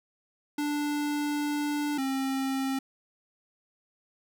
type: tone pair in turn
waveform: square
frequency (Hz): 293.7 / 267.7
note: D4 / C4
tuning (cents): 0 / +40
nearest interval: major second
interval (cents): 160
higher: first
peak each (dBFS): -28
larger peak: neither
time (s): 0.58-1.98 / 1.98-2.79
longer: first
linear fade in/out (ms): 5
effects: none